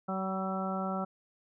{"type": "harmonic tone with a mistuned harmonic", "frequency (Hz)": 190, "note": "F#3", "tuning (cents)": 46, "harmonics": [1, 2, 3, 4, 5, 6, 7], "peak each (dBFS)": [-34, -43, -39, -38, -46, -46, -38], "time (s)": [0.08, 1.05], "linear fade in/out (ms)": 10, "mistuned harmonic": 5, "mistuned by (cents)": 28, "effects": []}